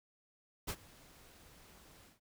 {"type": "noise with ADSR envelope", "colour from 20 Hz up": "pink", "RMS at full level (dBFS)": -37, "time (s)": [0.67, 2.2], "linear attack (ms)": 22, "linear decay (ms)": 61, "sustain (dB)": -23, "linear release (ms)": 150, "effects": []}